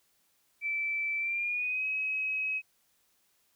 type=tone with pitch glide; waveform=sine; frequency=2324 to 2549 Hz; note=D7 to D#7; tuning=-19 to +41 cents; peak=-29 dBFS; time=0.61-2.62 s; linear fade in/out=50 ms; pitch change=+160 cents; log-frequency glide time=1.18-1.86 s; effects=white hiss -71 dBFS RMS until 3.55 s